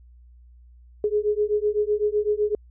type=beating tone pair; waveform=sine; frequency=415.3 / 423.2 Hz; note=G#4 / G#4; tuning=0 / +33 cents; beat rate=7.9 Hz; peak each=-23 dBFS; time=1.04-2.55 s; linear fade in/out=2 ms; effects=added 60 Hz sine -47 dBFS peak until 2.7 s